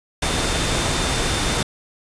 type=tone in noise; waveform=sine; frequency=3590 Hz; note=A7; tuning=34 cents sharp; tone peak=-31 dBFS; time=0.22-1.63 s; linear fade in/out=5 ms; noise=pink; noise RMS=-21 dBFS; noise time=0.22-1.63 s; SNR=-13 dB; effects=resampled to 22050 Hz